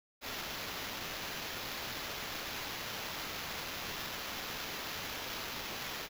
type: noise with sample-and-hold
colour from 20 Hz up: white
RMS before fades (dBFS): -41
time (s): 0.21-6.09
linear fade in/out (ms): 50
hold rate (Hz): 8820
effects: none